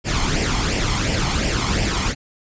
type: noise with flanger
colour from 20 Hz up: pink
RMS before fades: -20 dBFS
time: 0.04-2.15 s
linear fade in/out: 50 ms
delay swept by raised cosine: 0.38 to 0.96 ms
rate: 2.8 Hz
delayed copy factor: +0.6
effects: resampled to 16000 Hz